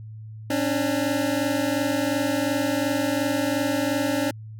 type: tone pair together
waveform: 25% pulse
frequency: 272.9 / 295.7 Hz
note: C#4 / D4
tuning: -27 / +12 cents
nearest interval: minor second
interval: 139 cents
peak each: -21 dBFS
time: 0.5-4.31 s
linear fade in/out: 5 ms
effects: added 109 Hz sine -36 dBFS peak until 4.59 s